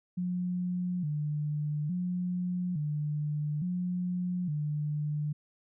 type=tone with vibrato; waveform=sine; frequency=163.6 Hz; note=E3; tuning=13 cents flat; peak=-29 dBFS; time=0.17-5.33 s; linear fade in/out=10 ms; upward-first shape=square; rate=0.58 Hz; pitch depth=160 cents each way; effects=none